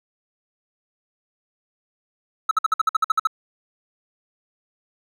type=tone bursts; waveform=triangle; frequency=1300 Hz; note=E6; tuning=24 cents flat; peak=-12 dBFS; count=11; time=2.49-3.272 s; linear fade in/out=5 ms; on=22 ms; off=54 ms; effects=none